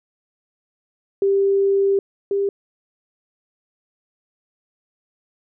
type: tone pair in turn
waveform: sine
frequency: 394.2 / 398.1 Hz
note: G4 / G4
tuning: +10 / +27 cents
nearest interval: unison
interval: 17 cents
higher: second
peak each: -14 / -17 dBFS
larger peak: first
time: 1.22-1.99 / 2.31-2.49 s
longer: first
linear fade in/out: 2 ms
effects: none